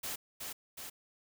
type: noise with echo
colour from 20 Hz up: white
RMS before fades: -39 dBFS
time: 0.03-0.16 s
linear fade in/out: 10 ms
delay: 370 ms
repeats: 2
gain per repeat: -3 dB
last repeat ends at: 0.9 s
effects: none